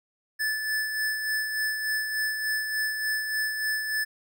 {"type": "tone with tremolo", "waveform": "square", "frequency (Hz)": 1741, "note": "A6", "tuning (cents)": -19, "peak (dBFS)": -25, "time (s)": [0.39, 4.05], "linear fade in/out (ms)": 20, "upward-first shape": "sine", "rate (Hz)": 3.4, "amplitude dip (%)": 45, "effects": []}